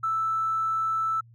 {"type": "tone with tanh clipping", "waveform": "triangle", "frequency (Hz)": 1318.5, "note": "E6", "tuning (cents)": 0, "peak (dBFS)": -23, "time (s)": [0.03, 1.21], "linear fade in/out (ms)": 10, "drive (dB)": 2, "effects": ["added 116 Hz sine -50 dBFS peak until 1.34 s"]}